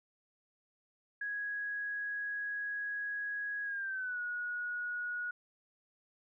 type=tone with pitch glide; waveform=sine; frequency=1661.2 to 1454.5 Hz; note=G#6 to F#6; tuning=0 to -30 cents; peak=-35 dBFS; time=1.21-5.31 s; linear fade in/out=5 ms; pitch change=-230 cents; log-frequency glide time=3.64-4.2 s; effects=none